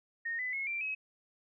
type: tone with pitch steps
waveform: sine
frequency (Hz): 1849 / 2005 / 2174 / 2357 / 2555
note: A#6 / B6 / C#7 / D7 / D#7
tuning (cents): -15 / +26 / -34 / +6 / +45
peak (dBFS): -33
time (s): 0.25-0.95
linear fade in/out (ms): 10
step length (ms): 140
effects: none